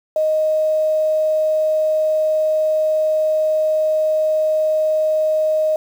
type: tone with quantisation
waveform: sine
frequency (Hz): 622.3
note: D#5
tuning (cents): 0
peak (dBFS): -14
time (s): 0.16-5.76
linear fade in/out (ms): 2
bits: 7
effects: none